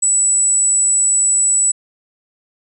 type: tone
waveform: sine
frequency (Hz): 7902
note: B8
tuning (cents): 0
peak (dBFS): -11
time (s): 0.02-1.72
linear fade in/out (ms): 10
effects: none